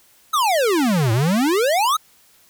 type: exponential two-way sweep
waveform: square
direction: down then up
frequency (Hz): 1320 to 107.8 to 1320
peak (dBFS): -16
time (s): 0.33-1.97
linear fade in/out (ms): 10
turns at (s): 1.12
effects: white hiss -54 dBFS RMS until 2.49 s